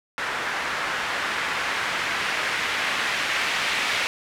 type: noise with low-pass filter sweep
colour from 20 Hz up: blue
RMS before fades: -26 dBFS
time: 0.18-4.07 s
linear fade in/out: 0 ms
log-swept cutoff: 1500 to 2300 Hz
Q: 1.3
effects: none